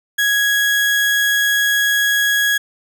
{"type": "tone", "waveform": "35% pulse", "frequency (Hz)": 1661.2, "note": "G#6", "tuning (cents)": 0, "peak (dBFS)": -12, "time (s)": [0.18, 2.58], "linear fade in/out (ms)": 10, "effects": []}